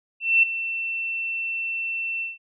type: tone with ADSR envelope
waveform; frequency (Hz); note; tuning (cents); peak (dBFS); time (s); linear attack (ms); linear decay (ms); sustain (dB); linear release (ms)
sine; 2690; E7; +34; -12; 0.2-2.38; 230; 7; -13; 160
effects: none